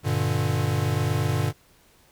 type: chord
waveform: square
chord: G minor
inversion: none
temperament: equal with one note detuned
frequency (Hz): 98 / 119.2 / 146.83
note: G2 / Bb2 / D3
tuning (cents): 0 / +39 / 0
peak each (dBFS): -27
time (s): 0.03-1.53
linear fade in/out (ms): 50
effects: pink hiss -58 dBFS RMS until 2.11 s